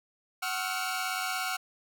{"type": "tone cluster", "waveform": "sawtooth", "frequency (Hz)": [747, 1084, 1300, 1396, 2258], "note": ["F#5", "C#6", "E6", "F6", "C#7"], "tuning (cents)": [16, -39, -24, -1, 31], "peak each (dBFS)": [-31, -39, -35, -31, -36], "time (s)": [0.42, 1.57], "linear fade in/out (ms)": 10, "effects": []}